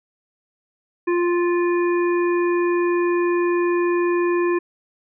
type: harmonic tone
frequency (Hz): 349.2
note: F4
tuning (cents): 0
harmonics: 1 / 3 / 5 / 7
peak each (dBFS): -17 / -27 / -31 / -34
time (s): 1.07-4.59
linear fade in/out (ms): 10
effects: none